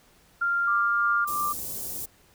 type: tone with pitch glide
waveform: sine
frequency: 1393 to 1401.1 Hz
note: F6 to F6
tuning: -5 to +5 cents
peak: -22 dBFS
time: 0.41-1.25 s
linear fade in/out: 10 ms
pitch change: +10 cents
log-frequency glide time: 0.8-0.97 s
type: tone with tremolo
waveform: sine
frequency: 1184 Hz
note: D6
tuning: 14 cents sharp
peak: -24 dBFS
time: 0.67-1.53 s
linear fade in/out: 10 ms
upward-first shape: sine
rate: 2.9 Hz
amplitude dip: 35%
type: band-stop noise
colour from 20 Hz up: white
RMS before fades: -34 dBFS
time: 1.27-2.06 s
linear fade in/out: 10 ms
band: 490 to 7800 Hz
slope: 12 dB/octave
effects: pink hiss -59 dBFS RMS until 2.34 s